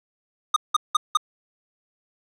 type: tone bursts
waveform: square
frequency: 1228 Hz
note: D#6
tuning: 23 cents flat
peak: -15 dBFS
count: 4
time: 0.54-1.172 s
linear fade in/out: 5 ms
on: 23 ms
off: 180 ms
effects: low-pass 8000 Hz 12 dB/octave